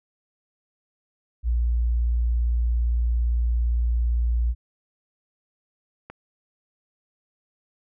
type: tone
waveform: sine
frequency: 58.8 Hz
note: A#1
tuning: 16 cents sharp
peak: -19 dBFS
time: 1.43-4.55 s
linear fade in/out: 50 ms
type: click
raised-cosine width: 0.5 ms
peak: -23 dBFS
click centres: 6.1 s
effects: none